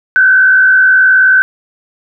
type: tone with frequency modulation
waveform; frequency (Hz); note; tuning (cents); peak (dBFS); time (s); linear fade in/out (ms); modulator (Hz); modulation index
sine; 1526; G6; -47; -4; 0.16-1.42; 0; 58.9; 0.68
effects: none